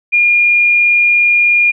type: tone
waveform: sine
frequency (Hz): 2419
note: D#7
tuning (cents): -49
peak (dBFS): -7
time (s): 0.12-1.72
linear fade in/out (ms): 20
effects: none